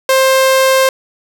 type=tone; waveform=sawtooth; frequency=528 Hz; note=C5; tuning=16 cents sharp; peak=-4 dBFS; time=0.09-0.89 s; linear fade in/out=2 ms; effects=none